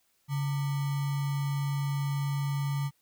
sine tone with sample-and-hold, 140.8 Hz, C#3, 27 cents sharp, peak -27 dBFS, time 0.28-2.91 s, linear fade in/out 50 ms, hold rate 1050 Hz, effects white hiss -71 dBFS RMS until 3.01 s

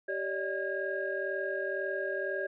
sine tone cluster, 387.3 / 569 / 611 / 1628 Hz, G4 / C#5 / D#5 / G#6, -21 / +45 / -32 / -35 cents, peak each -36 / -36 / -38 / -35 dBFS, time 0.08-2.47 s, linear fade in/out 10 ms, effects tanh soft clip ceiling -20 dBFS

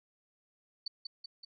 sine tone with echo, 4519 Hz, C#8, 33 cents sharp, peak -34 dBFS, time 0.86-0.88 s, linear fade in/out 5 ms, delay 190 ms, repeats 3, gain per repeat -4 dB, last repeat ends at 1.45 s, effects none

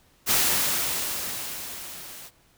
white noise with level ramp, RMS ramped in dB -20 to -43 dBFS, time 0.26-2.31 s, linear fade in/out 50 ms, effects pink hiss -61 dBFS RMS until 2.57 s

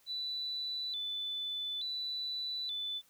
sine tone with vibrato, 3729 Hz, A#7, in tune, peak -35 dBFS, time 0.06-3.02 s, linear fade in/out 50 ms, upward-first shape square, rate 0.57 Hz, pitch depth 110 cents each way, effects white hiss -67 dBFS RMS until 3.09 s

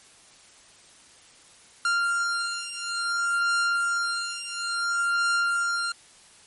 45% pulse beating tone pair, 1392 / 1392.58 Hz, F6 / F6, -6 / -5 cents, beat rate 0.58 Hz, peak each -27 dBFS, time 1.85-5.92 s, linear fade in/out 2 ms, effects white hiss -53 dBFS RMS until 6.46 s + MP3 48 kbps

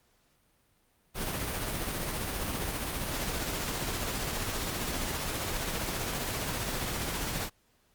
pink noise with tremolo, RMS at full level -32 dBFS, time 1.14-7.5 s, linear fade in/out 50 ms, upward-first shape triangle, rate 15 Hz, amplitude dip 35%, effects pink hiss -69 dBFS RMS until 7.94 s + Opus 48 kbps

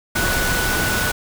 sine tone in noise, 1480 Hz, F#6, in tune, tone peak -22 dBFS, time 0.15-1.12 s, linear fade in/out 10 ms, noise pink, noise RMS -21 dBFS, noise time 0.15-1.12 s, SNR -4 dB, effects none

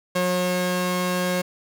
sawtooth tone pair together, 180.87 / 542 Hz, F#3 / C#5, -39 / -39 cents, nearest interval octave + perfect fifth, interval 1900 cents, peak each -20 dBFS, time 0.15-1.42 s, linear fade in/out 10 ms, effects none

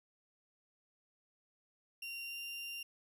35% pulse tone with pitch glide, 2764 to 2780 Hz, F7 to F7, -19 to -9 cents, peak -40 dBFS, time 2.02-2.83 s, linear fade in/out 5 ms, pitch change +10 cents, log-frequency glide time 2.24-2.38 s, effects none

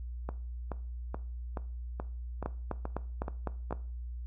two click trains, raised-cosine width 1 ms, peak -22 / -19 dBFS, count 9 / 6, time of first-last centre 0.29-3.709 / 2.46-3.726 s, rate 2.34 / 3.95 Hz, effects noise-tail reverb RT60 0.4 s tail -17 dB re dry + added 60 Hz sine -37 dBFS peak until 4.26 s

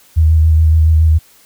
sine tone with vibrato, 79.4 Hz, D#2, 36 cents sharp, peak -6 dBFS, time 0.16-1.19 s, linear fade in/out 20 ms, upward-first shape square, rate 7.1 Hz, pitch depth 22 cents each way, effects white hiss -47 dBFS RMS until 1.45 s

